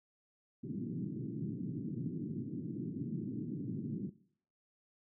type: band-pass noise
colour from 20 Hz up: pink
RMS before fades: -40 dBFS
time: 0.63-4.1 s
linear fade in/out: 10 ms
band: 120 to 340 Hz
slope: 48 dB/octave
effects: noise-tail reverb RT60 0.6 s tail -19 dB re dry